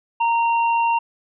sine tone pair together, 928 / 2757 Hz, A#5 / F7, -8 / -23 cents, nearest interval octave + perfect fifth, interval 1885 cents, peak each -16 / -27 dBFS, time 0.2-0.99 s, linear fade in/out 10 ms, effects none

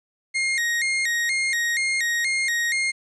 40% pulse tone with vibrato, 2001 Hz, B6, 22 cents sharp, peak -20 dBFS, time 0.34-2.92 s, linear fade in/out 20 ms, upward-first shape square, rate 2.1 Hz, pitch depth 110 cents each way, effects resampled to 24000 Hz + 10-bit

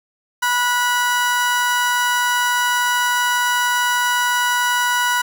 35% pulse tone pair together, 977.8 / 1465 Hz, B5 / F#6, -18 / -18 cents, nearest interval perfect fifth, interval 700 cents, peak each -17 dBFS, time 0.42-5.22 s, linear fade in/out 10 ms, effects 7-bit

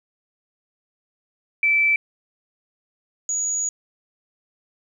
sine tone pair in turn, 2322 / 6795 Hz, D7 / G#8, -20 / +39 cents, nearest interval octave + perfect fifth, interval 1859 cents, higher second, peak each -15 / -21 dBFS, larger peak first, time 1.63-1.96 / 3.29-3.69 s, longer second, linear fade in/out 2 ms, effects 9-bit

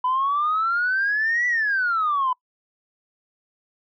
sine exponential two-way sweep, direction up then down, 996 to 1975.5 to 996 Hz, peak -18 dBFS, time 0.04-2.33 s, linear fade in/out 5 ms, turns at 1.47 s, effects noise-tail reverb RT60 0.1 s tail -26 dB re dry + tanh soft clip ceiling -15 dBFS

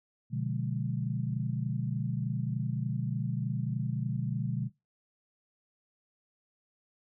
sine chord, B diminished seventh, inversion none, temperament equal with one note detuned, 123.47 / 146.83 / 176.85 / 207.7 Hz, B2 / D3 / F3 / Ab3, 0 / 0 / +22 / 0 cents, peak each -33 / -34 / -37 / -38 dBFS, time 0.3-4.7 s, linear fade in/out 50 ms, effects noise-tail reverb RT60 0.2 s tail -19 dB re dry

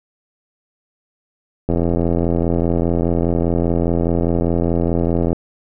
click train, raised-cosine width 2 ms, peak -5 dBFS, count 310, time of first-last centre 1.69-5.33 s, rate 84.9 Hz, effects none

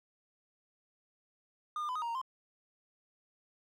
triangle tone with pitch steps, 1217 / 1203 / 1006 / 1246 / 938 / 927 / 1043 Hz, D#6 / D6 / B5 / D#6 / A#5 / A#5 / C6, -39 / +41 / +32 / +2 / +11 / -10 / -6 cents, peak -32 dBFS, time 1.76-2.215 s, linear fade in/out 2 ms, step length 65 ms, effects none

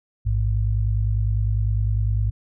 sine tone pair together, 56.26 / 106.2 Hz, A1 / G#2, +39 / +39 cents, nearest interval major seventh, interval 1100 cents, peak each -21 dBFS, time 0.25-2.31 s, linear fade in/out 20 ms, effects none

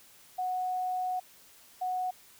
sine tone bursts at uneven times, 736 Hz, F#5, 9 cents flat, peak -29 dBFS, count 2, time 0.38-1.2 / 1.81-2.11 s, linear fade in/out 10 ms, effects white hiss -57 dBFS RMS until 2.39 s

